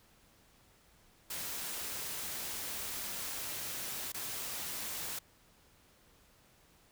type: noise with dropouts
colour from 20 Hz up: white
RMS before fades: -40 dBFS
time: 1.3-5.19 s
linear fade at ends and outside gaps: 5 ms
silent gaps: 4.121-4.143 s
effects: pink hiss -65 dBFS RMS until 6.91 s